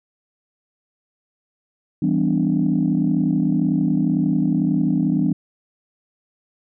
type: chord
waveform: sine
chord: E minor seventh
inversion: none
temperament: equal with one note detuned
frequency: 164.81 / 196 / 251.8 / 293.7 Hz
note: E3 / G3 / B3 / D4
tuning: 0 / 0 / +34 / 0 cents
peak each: -21 dBFS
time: 2.02-5.33 s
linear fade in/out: 5 ms
effects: tanh soft clip ceiling -8 dBFS